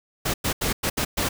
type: noise bursts at uneven times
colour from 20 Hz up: pink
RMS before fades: -24 dBFS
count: 6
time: 0.25-0.34 / 0.44-0.53 / 0.61-0.73 / 0.83-0.9 / 0.97-1.05 / 1.17-1.29 s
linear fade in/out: 10 ms
effects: none